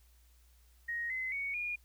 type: tone with pitch steps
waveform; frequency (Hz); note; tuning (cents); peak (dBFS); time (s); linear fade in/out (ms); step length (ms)
sine; 1875 / 2045 / 2230 / 2432; A#6 / C7 / C#7 / D#7; +10 / -40 / +10 / -40; -34; 0.88-1.76; 10; 220
effects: added 60 Hz sine -61 dBFS peak until 1.84 s + white hiss -70 dBFS RMS until 1.84 s